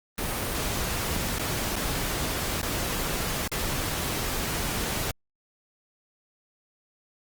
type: noise with dropouts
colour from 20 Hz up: pink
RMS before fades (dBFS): -29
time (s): 0.18-5.11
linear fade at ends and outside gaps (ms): 1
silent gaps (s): 1.385-1.395 / 1.757-1.763 / 2.615-2.629 / 3.477-3.517
effects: Opus 32 kbps